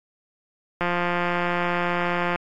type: click train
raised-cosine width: 0.5 ms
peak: -9 dBFS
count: 272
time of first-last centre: 0.81-2.359 s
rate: 175 Hz
effects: AAC 64 kbps